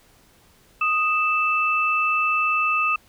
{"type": "tone pair together", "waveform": "sine", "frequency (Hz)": [1244.5, 2641], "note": ["D#6", "E7"], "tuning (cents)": [0, 3], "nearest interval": "octave + minor second", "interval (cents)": 1303, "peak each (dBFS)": -21, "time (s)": [0.81, 2.96], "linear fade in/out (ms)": 5, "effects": ["pink hiss -56 dBFS RMS until 3.08 s"]}